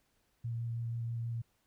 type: tone with vibrato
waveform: sine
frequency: 116.54 Hz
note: A#2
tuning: in tune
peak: -34 dBFS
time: 0.44-1.42 s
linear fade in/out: 10 ms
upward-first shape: square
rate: 6.2 Hz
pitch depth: 9 cents each way
effects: pink hiss -75 dBFS RMS until 1.66 s